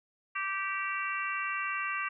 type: harmonic tone with a mistuned harmonic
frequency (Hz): 389.9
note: G4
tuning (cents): -9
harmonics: 3 / 4 / 5 / 6 / 7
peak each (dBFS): -35 / -38 / -38 / -39 / -38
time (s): 0.35-2.09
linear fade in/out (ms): 10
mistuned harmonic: 6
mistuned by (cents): -17
effects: none